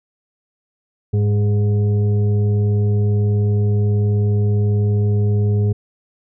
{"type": "tone with frequency modulation", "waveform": "sine", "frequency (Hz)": 103.83, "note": "G#2", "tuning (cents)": 0, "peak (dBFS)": -13, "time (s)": [1.13, 5.73], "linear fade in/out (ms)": 10, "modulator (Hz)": 309, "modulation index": 0.49, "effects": []}